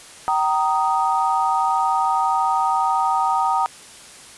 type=chord; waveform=sine; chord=Eb major; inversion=first; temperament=equal with one note detuned; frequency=770.5 / 932.3 / 1244.5 Hz; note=G5 / Bb5 / Eb6; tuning=-30 / 0 / 0 cents; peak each=-21 / -20 / -22 dBFS; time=0.28-3.66 s; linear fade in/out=0 ms; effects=white hiss -42 dBFS RMS until 4.37 s + resampled to 24000 Hz